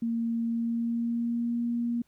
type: tone with pitch glide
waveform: sine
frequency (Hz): 230.8 to 236.6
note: A#3 to A#3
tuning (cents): -17 to +26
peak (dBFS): -26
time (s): 0.02-2.02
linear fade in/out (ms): 5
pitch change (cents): +43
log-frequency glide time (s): 0.44-1.62
effects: pink hiss -70 dBFS RMS until 2.07 s